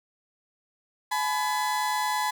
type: tone pair together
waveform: 35% pulse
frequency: 850 / 999.2 Hz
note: G#5 / B5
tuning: +40 / +20 cents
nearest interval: minor third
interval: 280 cents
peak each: -26 dBFS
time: 1.11-2.31 s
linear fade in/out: 10 ms
effects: none